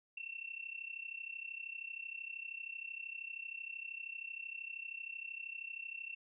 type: tone with amplitude modulation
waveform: sine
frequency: 2700 Hz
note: E7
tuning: 41 cents sharp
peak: -39 dBFS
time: 0.17-6.15 s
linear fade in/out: 5 ms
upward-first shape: sine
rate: 32.9 Hz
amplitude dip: 85%
effects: none